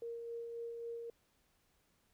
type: tone with tremolo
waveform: sine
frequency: 466.2 Hz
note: A#4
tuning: in tune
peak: -40 dBFS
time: 0.02-1.1 s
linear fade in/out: 2 ms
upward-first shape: sine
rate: 3.7 Hz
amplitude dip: 30%
effects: pink hiss -75 dBFS RMS until 2.13 s